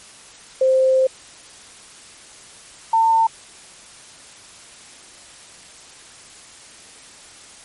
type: tone pair in turn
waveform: sine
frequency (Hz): 523.3 / 901.8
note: C5 / A5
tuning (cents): 0 / +42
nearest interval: major sixth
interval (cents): 942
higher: second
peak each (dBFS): -12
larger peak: neither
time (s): 0.61-1.07 / 2.93-3.27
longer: first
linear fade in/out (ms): 5
effects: white hiss -43 dBFS RMS until 7.64 s + MP3 48 kbps